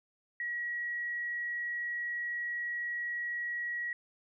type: tone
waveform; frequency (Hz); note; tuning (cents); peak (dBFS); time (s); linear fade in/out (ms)
sine; 1914; A#6; +45; -33; 0.4-3.93; 2
effects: none